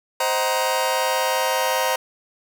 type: chord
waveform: sawtooth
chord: C half-diminished seventh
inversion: none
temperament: just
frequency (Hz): 523.3 / 627.9 / 753.5 / 941.9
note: C5 / Eb5 / Gb5 / Bb5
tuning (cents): 0 / +16 / +31 / +18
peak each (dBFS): -20 / -23 / -24 / -19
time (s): 0.2-1.96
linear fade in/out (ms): 5
effects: none